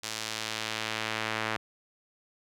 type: tone with band-pass filter sweep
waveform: sawtooth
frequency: 110 Hz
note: A2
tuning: in tune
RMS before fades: -34 dBFS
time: 0.03-1.57 s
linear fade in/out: 10 ms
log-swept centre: 5700 to 1800 Hz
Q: 0.92
effects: none